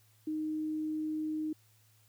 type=tone; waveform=sine; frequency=310 Hz; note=D#4; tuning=6 cents flat; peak=-32 dBFS; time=0.27-1.53 s; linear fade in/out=5 ms; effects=added 108 Hz sine -65 dBFS peak until 2.08 s + white hiss -68 dBFS RMS until 2.08 s